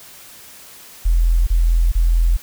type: tone bursts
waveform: sine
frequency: 42 Hz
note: E1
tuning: 33 cents sharp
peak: -11 dBFS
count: 3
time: 1.05-2.37 s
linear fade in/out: 10 ms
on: 420 ms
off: 30 ms
effects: white hiss -41 dBFS RMS until 2.42 s